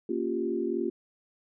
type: chord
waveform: sine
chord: G half-diminished seventh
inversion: first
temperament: equal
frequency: 233.1 / 277.2 / 349.2 / 392 Hz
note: Bb3 / Db4 / F4 / G4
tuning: 0 / 0 / 0 / 0 cents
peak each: -34 / -35 / -30 / -33 dBFS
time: 0.09-0.9 s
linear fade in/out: 5 ms
effects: none